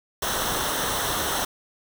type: noise with comb filter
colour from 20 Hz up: pink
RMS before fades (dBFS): -26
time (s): 0.22-1.45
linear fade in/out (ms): 5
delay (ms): 0.42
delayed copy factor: -0.65
effects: none